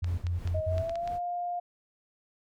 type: tone bursts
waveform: sine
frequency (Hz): 87.3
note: F2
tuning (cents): 0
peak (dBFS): -27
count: 4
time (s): 0.02-0.822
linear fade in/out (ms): 10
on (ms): 160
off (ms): 54
type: noise with tremolo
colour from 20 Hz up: brown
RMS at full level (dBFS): -41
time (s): 0.03-1.2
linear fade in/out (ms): 50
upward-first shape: sine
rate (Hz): 2.9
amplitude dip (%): 75
type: clicks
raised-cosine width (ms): 0.2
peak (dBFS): -25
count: 7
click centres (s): 0.044 / 0.268 / 0.475 / 0.781 / 0.895 / 0.956 / 1.076
type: tone with pitch glide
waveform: sine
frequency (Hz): 628 to 704.9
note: D#5 to F5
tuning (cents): +16 to +16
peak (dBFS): -30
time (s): 0.54-1.6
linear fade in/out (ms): 10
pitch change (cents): +200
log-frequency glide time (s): 0.66-1.11
effects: none